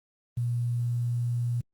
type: tone with quantisation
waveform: sine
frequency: 120 Hz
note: B2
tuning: 49 cents flat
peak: -25 dBFS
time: 0.37-1.61 s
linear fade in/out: 5 ms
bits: 9
effects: Opus 24 kbps